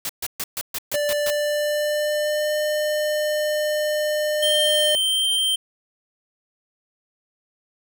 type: noise bursts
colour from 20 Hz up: white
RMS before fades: -27 dBFS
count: 8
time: 0.05-1.304 s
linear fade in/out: 2 ms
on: 43 ms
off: 130 ms
type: tone with pitch glide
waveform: square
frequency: 587.3 to 604.2 Hz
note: D5 to D5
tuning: 0 to +49 cents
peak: -21 dBFS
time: 0.94-4.95 s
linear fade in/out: 0 ms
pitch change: +49 cents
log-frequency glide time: 1.13-2.55 s
type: tone with vibrato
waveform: square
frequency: 3133 Hz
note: G7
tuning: 2 cents flat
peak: -19 dBFS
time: 4.42-5.56 s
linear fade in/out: 10 ms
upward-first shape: triangle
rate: 1.4 Hz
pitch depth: 11 cents each way
effects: none